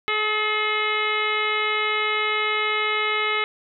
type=harmonic tone with a mistuned harmonic; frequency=426.3 Hz; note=G#4; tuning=45 cents sharp; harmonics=1 / 2 / 3 / 4 / 5 / 6 / 7 / 8 / 9; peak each=-29 / -34 / -26 / -34 / -24 / -33 / -31 / -36 / -35 dBFS; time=0.08-3.44 s; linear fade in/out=0 ms; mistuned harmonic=4; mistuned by=+30 cents; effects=none